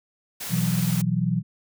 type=noise; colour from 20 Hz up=white; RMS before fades=-33 dBFS; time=0.4-1.02 s; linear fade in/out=10 ms
type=chord; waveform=sine; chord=B suspended fourth; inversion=none; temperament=equal; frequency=123.47 / 164.81 / 185 Hz; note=B2 / E3 / F#3; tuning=0 / 0 / 0 cents; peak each=-26 / -24 / -25 dBFS; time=0.49-1.43 s; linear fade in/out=50 ms
effects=none